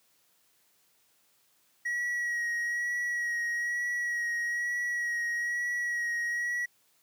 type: tone with vibrato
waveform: triangle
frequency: 1910 Hz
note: A#6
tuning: 42 cents sharp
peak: -27 dBFS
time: 1.85-6.66 s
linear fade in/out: 10 ms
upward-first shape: sine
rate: 1.1 Hz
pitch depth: 21 cents each way
effects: white hiss -68 dBFS RMS until 7.02 s + high-pass 100 Hz 12 dB/octave